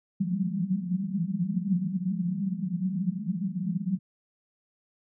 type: band-pass noise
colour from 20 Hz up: white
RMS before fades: -29 dBFS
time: 0.2-3.99 s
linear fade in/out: 10 ms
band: 170 to 200 Hz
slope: 96 dB/octave
effects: none